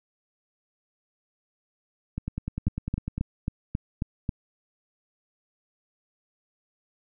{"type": "two click trains", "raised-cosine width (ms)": 5, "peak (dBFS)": [-14, -17], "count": [7, 11], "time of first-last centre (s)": [[2.67, 4.292], [2.18, 3.18]], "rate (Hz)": [3.7, 10], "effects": []}